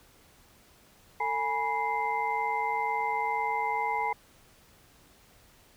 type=tone cluster; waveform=sine; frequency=449.1 / 833 / 975 / 2082 Hz; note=A4 / G#5 / B5 / C7; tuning=+35 / +5 / -23 / -9 cents; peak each=-38 / -30 / -31 / -34 dBFS; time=1.2-4.13 s; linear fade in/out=5 ms; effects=pink hiss -59 dBFS RMS until 5.76 s